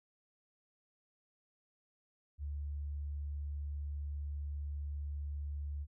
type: tone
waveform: sine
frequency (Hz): 72.5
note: D2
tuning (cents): -22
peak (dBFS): -37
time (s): 2.38-5.87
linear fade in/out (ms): 50
effects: none